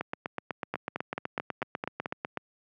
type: two click trains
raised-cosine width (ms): 0.5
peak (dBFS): -16 / -16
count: 7 / 20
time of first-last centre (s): 0.74-2.059 / 0.01-2.373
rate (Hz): 4.55 / 8.04
effects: high-pass 150 Hz 12 dB/octave